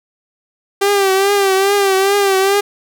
sawtooth tone with vibrato, 393.1 Hz, G4, 5 cents sharp, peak -7 dBFS, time 0.81-2.61 s, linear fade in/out 10 ms, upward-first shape triangle, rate 2.4 Hz, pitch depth 69 cents each way, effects none

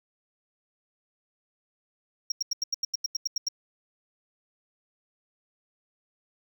triangle tone bursts, 5588 Hz, F8, in tune, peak -23 dBFS, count 12, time 2.3-3.486 s, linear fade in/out 5 ms, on 20 ms, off 86 ms, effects none

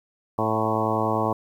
harmonic tone with a mistuned harmonic, 110 Hz, A2, in tune, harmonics 1 / 2 / 3 / 4 / 5 / 6 / 7 / 8 / 9 / 10, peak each -30 / -30 / -30 / -30 / -30 / -30 / -30 / -30 / -30 / -30 dBFS, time 0.38-1.33 s, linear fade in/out 5 ms, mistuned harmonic 7, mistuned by -18 cents, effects 9-bit

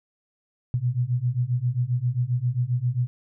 sine beating tone pair, 119.5 / 127 Hz, A#2 / B2, +43 / +49 cents, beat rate 7.5 Hz, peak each -25 / -24 dBFS, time 0.74-3.07 s, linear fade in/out 0 ms, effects none

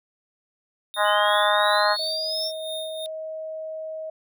square tone with tremolo, 3666 Hz, A#7, 30 cents flat, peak -31 dBFS, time 0.94-3.06 s, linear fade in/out 0 ms, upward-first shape sine, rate 2.9 Hz, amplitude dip 60%
harmonic tone, 207.7 Hz, G#3, in tune, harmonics 3 / 4 / 5 / 6 / 7 / 8 / 9, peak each -23 / -25 / -24 / -27 / -27 / -30 / -29 dBFS, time 0.96-1.97 s, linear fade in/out 50 ms
sine exponential sweep, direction up, 2961 to 5500 Hz, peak -26 dBFS, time 1.04-2.52 s, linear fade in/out 50 ms
sine tone, 633 Hz, D#5, 30 cents sharp, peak -30 dBFS, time 1.99-4.1 s, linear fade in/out 5 ms
effects none

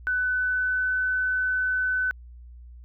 sine tone with pitch glide, 1499 to 1508.6 Hz, F#6 to F#6, +22 to +33 cents, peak -22 dBFS, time 0.07-2.11 s, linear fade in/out 0 ms, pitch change +11 cents, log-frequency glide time 0.26-0.94 s, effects added 60 Hz sine -42 dBFS peak until 2.84 s

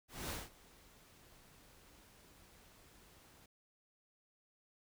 pink noise with ADSR envelope, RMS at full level -41 dBFS, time 0.08-3.46 s, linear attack 220 ms, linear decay 190 ms, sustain -22 dB, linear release 5 ms, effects none

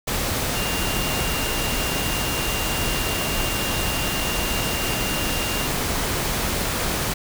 sine tone in noise, 2794 Hz, F7, in tune, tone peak -30 dBFS, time 0.55-5.67 s, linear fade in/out 10 ms, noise pink, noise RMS -24 dBFS, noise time 0.07-7.14 s, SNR -9 dB, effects none

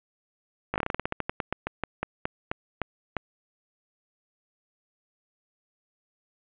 slowing click train, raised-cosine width 0.5 ms, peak -12 dBFS, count 22, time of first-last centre 0.74-3.167 s, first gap 18 ms, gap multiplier 1.16, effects resampled to 8000 Hz + 7-bit

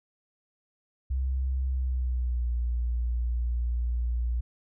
sine tone with pitch glide, 65.3 to 59.54 Hz, C2 to A#1, -3 to +37 cents, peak -25 dBFS, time 1.1-4.41 s, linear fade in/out 10 ms, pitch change -160 cents, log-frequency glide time 1.67-2.5 s, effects none

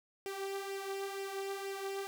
sawtooth tone with flanger, 392 Hz, G4, in tune, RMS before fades -40 dBFS, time 0.26-2.07 s, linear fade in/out 0 ms, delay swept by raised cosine 0.37 to 2.97 ms, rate 2.1 Hz, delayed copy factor +0.55, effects none

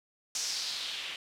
blue noise with low-pass filter sweep, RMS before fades -36 dBFS, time 0.35-1.16 s, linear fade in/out 2 ms, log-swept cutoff 6100 to 2800 Hz, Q 2.9, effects none

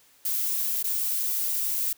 violet noise with dropouts, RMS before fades -27 dBFS, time 0.25-1.93 s, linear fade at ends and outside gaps 5 ms, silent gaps 0.828-0.841 s, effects white hiss -59 dBFS RMS until 1.97 s

